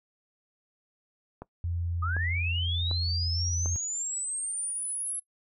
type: click train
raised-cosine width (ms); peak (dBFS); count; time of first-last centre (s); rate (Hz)
1; -25; 4; 1.42-3.659; 1.34
type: tone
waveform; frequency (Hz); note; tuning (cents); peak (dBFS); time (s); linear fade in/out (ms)
sine; 85.8; F2; -30; -28; 1.64-3.76; 0
type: linear sweep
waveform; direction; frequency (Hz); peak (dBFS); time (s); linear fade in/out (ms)
sine; up; 1202 to 11000; -30; 2.02-5.2; 10
effects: noise-tail reverb RT60 0.1 s tail -20 dB re dry